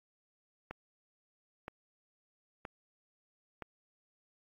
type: click train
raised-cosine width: 0.5 ms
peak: -26 dBFS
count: 4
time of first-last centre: 0.71-3.623 s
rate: 1.03 Hz
effects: AAC 48 kbps